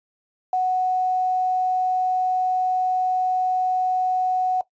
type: tone with quantisation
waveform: sine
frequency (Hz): 740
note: F#5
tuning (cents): 0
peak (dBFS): -18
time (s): 0.53-4.61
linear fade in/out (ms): 2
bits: 8
effects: noise-tail reverb RT60 0.1 s tail -17 dB re dry + resampled to 16000 Hz